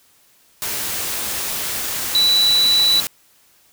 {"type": "tone in noise", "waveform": "sine", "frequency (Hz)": 3951, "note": "B7", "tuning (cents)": 0, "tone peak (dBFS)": -12, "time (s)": [2.15, 3], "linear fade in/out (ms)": 0, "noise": "white", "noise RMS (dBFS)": -24, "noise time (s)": [0.62, 3.07], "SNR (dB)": 9, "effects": ["white hiss -55 dBFS RMS until 3.72 s"]}